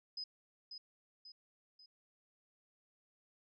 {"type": "tone with echo", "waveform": "sine", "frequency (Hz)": 5030, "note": "D#8", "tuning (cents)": 18, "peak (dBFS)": -40, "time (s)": [0.17, 0.24], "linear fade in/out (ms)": 5, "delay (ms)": 540, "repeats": 3, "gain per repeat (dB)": -6, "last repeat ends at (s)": 1.86, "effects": []}